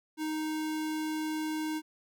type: tone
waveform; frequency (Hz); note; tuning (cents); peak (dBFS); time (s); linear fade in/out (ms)
square; 311.1; D#4; 0; -32; 0.17-1.82; 50
effects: none